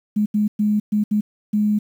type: tone bursts at uneven times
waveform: sine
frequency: 210 Hz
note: G#3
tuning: 19 cents sharp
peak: -15 dBFS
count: 6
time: 0.16-0.26 / 0.34-0.48 / 0.59-0.8 / 0.92-1.04 / 1.11-1.21 / 1.53-1.79 s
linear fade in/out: 10 ms
effects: 8-bit